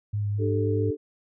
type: tone with vibrato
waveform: sine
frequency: 103.2 Hz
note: G#2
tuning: 10 cents flat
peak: -24 dBFS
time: 0.13-0.91 s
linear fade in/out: 10 ms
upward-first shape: triangle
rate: 4.7 Hz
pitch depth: 18 cents each way
type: chord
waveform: sine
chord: D suspended fourth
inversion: none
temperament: equal with one note detuned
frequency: 299.1 / 392 / 440 Hz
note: D4 / G4 / A4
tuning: +32 / 0 / 0 cents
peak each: -30 / -32 / -27 dBFS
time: 0.38-0.97 s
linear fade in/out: 50 ms
effects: none